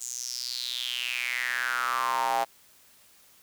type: tone with high-pass filter sweep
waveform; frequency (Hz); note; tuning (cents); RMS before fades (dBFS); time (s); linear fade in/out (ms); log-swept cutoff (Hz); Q
square; 61.74; B1; 0; -30; 0-2.45; 20; 7300 to 740; 6.4
effects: white hiss -58 dBFS RMS until 3.42 s